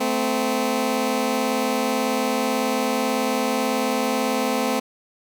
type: tone pair together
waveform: 15% pulse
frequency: 220 / 258.2 Hz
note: A3 / C4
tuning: 0 / -23 cents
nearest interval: minor third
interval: 277 cents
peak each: -18 / -16 dBFS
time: 0-4.8 s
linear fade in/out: 10 ms
effects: none

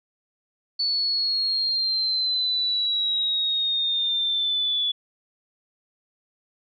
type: exponential sweep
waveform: sine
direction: down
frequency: 4463 to 3424 Hz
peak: -21 dBFS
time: 0.79-4.92 s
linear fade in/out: 10 ms
effects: none

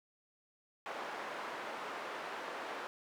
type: band-pass noise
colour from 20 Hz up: white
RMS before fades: -43 dBFS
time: 0.86-2.87 s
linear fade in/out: 0 ms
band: 410 to 1300 Hz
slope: 12 dB/octave
effects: none

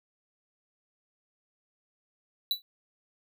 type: tone with exponential decay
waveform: square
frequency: 3951 Hz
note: B7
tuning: in tune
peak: -22 dBFS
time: 2.51-2.62 s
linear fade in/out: 1 ms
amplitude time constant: 23 ms
effects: none

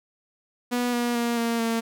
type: tone with pitch steps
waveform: sawtooth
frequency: 244.2 / 240.1 / 236.2 / 232.2 / 228.4 Hz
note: B3 / B3 / A#3 / A#3 / A#3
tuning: -19 / -49 / +23 / -7 / -35 cents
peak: -19 dBFS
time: 0.71-1.81 s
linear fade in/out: 20 ms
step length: 220 ms
effects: none

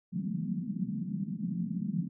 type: band-pass noise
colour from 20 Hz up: white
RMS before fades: -34 dBFS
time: 0.12-2.09 s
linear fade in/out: 20 ms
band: 160 to 220 Hz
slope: 48 dB/octave
effects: none

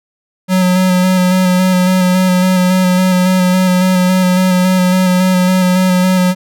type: tone with vibrato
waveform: square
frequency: 183.7 Hz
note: F#3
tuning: 12 cents flat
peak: -9 dBFS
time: 0.48-6.35 s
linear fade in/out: 50 ms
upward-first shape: square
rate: 3.6 Hz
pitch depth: 18 cents each way
effects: none

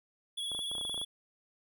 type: tone with vibrato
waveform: square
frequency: 3372 Hz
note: G#7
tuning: 26 cents sharp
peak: -35 dBFS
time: 0.37-1.05 s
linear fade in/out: 10 ms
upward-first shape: triangle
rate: 17 Hz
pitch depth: 48 cents each way
type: clicks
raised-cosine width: 1 ms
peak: -32 dBFS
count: 12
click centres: 0.517 / 0.549 / 0.591 / 0.715 / 0.752 / 0.782 / 0.812 / 0.851 / 0.896 / 0.944 / 0.978 / 1.015 s
effects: none

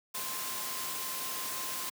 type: tone in noise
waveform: sine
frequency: 1046.5 Hz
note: C6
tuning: in tune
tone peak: -44 dBFS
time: 0.14-1.9 s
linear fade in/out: 10 ms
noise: white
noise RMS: -37 dBFS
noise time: 0.14-1.9 s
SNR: -10 dB
effects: high-pass 150 Hz 12 dB/octave

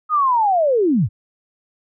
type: linear sweep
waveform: sine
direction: down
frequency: 1268 to 78.4 Hz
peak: -13 dBFS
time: 0.09-1.09 s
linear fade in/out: 50 ms
effects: none

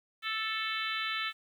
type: harmonic tone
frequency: 440 Hz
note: A4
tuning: in tune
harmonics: 3 / 4 / 5 / 6 / 7 / 8 / 9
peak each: -37 / -38 / -39 / -40 / -40 / -41 / -42 dBFS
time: 0.22-1.33 s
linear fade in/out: 50 ms
effects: 10-bit

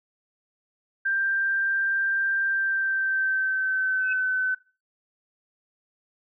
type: tone with pitch glide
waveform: sine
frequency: 1581 to 1517.5 Hz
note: G6 to F#6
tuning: +14 to +43 cents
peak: -22 dBFS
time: 1.05-4.55 s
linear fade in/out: 10 ms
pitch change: -71 cents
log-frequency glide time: 2.46-4.22 s
type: tone with exponential growth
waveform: sine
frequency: 2577 Hz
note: E7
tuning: 40 cents flat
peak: -27 dBFS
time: 3.99-4.13 s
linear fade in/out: 5 ms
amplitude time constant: 29 ms
effects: noise-tail reverb RT60 0.3 s tail -17 dB re dry

